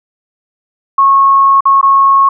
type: tone with dropouts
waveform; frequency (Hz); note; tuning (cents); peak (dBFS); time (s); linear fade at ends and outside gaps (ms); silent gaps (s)
sine; 1095; C#6; -22; -4; 0.98-2.29; 5; 1.607-1.654 / 1.813-1.828
effects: none